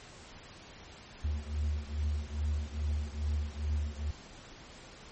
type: beating tone pair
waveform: triangle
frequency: 73.6 / 76 Hz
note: D2 / D#2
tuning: +4 / -40 cents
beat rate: 2.4 Hz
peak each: -31 / -33 dBFS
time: 1.24-4.11 s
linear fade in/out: 5 ms
effects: pink hiss -51 dBFS RMS until 5.11 s + MP3 32 kbps